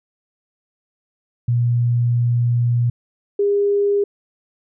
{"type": "tone pair in turn", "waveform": "sine", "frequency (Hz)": [120, 405.1], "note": ["B2", "G#4"], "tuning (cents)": [-49, -43], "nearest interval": "octave + major sixth", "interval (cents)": 2106, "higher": "second", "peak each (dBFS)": -14, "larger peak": "neither", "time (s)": [[1.48, 2.9], [3.39, 4.04]], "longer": "first", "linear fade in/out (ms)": 5, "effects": []}